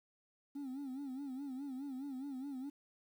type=tone with vibrato; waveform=sine; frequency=270.2 Hz; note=C#4; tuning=44 cents flat; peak=-38 dBFS; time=0.55-2.7 s; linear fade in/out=10 ms; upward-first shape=sine; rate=4.8 Hz; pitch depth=110 cents each way; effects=tanh soft clip ceiling -40 dBFS + 11-bit